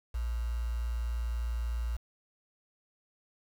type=tone with quantisation; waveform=sine; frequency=58.27 Hz; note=A#1; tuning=in tune; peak=-30 dBFS; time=0.14-1.97 s; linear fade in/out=10 ms; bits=8; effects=none